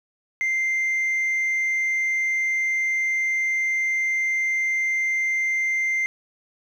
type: tone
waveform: sine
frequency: 2090 Hz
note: C7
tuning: 2 cents flat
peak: -18 dBFS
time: 0.41-6.06 s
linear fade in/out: 0 ms
effects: tanh soft clip ceiling -19 dBFS + 9-bit